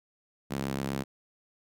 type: tone with high-pass filter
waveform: sawtooth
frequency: 68.1 Hz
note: C#2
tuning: 30 cents flat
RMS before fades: -33 dBFS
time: 0.5-1.04 s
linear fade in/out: 20 ms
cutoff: 180 Hz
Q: 1.4
effects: none